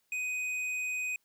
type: tone with hard clipping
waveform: sine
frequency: 2500 Hz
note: D#7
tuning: 8 cents sharp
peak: -33 dBFS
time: 0.12-1.16 s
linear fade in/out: 2 ms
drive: 7 dB
effects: white hiss -75 dBFS RMS until 1.24 s